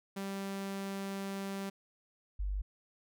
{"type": "tone pair in turn", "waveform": ["sawtooth", "sine"], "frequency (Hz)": [196, 49], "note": ["G3", "G1"], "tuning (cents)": [0, 0], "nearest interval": "2 octaves", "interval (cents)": 2400, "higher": "first", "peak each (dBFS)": [-33, -32], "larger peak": "second", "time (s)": [[0.16, 1.7], [2.39, 2.62]], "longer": "first", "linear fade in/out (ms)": 10, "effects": []}